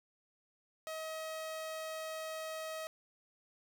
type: tone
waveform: sawtooth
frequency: 635 Hz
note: D#5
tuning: 35 cents sharp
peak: -36 dBFS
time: 0.87-2.87 s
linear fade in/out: 0 ms
effects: none